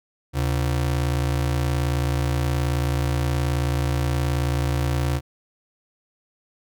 square ring-modulated tone, 103.83 Hz, G#2, in tune, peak -18 dBFS, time 0.33-5.21 s, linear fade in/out 50 ms, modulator 29.4 Hz, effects none

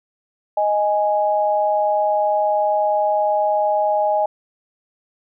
sine tone pair together, 622.2 / 830.6 Hz, D#5 / G#5, 0 / 0 cents, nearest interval perfect fourth, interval 500 cents, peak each -18 dBFS, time 0.57-4.26 s, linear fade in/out 5 ms, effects none

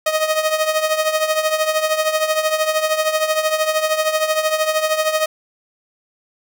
sawtooth tone with tremolo, 625 Hz, D#5, 8 cents sharp, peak -9 dBFS, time 0.06-5.26 s, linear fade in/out 5 ms, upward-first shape triangle, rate 13 Hz, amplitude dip 75%, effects none

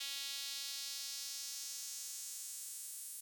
sawtooth tone with high-pass filter sweep, 277.2 Hz, C#4, in tune, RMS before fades -45 dBFS, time 0-3.21 s, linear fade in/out 10 ms, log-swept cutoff 3500 to 9400 Hz, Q 1.9, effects none

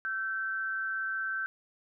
sine tone pair together, 1341.7 / 1547 Hz, E6 / G6, +30 / -23 cents, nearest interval major second, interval 247 cents, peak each -39 / -31 dBFS, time 0.05-1.46 s, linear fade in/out 0 ms, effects none

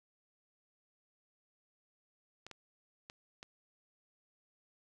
clicks, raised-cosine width 0.2 ms, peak -30 dBFS, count 4, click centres 2.466 / 2.513 / 3.099 / 3.429 s, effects 12-bit

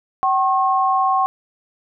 sine tone pair together, 764.4 / 1081 Hz, G5 / C#6, -44 / -44 cents, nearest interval tritone, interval 600 cents, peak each -17 dBFS, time 0.23-1.26 s, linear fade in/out 0 ms, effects none

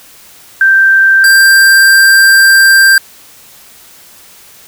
sine / square tone pair in turn, 1568 / 1579.8 Hz, G6 / G6, 0 / +13 cents, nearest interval unison, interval 13 cents, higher second, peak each -3 dBFS, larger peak neither, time 0.61-1.24 / 1.24-2.98 s, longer second, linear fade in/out 2 ms, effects white hiss -38 dBFS RMS until 4.67 s

